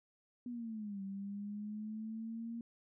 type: linear two-way sweep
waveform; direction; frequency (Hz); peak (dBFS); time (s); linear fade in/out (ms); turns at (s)
sine; down then up; 246.9 to 193.7 to 233.7; -40; 0.46-2.61; 2; 1.02
effects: none